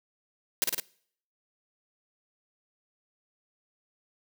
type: noise with echo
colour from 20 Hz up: white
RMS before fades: -25 dBFS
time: 0.62-0.64 s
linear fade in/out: 0 ms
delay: 53 ms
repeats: 3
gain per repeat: -2 dB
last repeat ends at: 0.799 s
effects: noise-tail reverb RT60 0.6 s tail -23 dB re dry + high-pass 200 Hz 12 dB/octave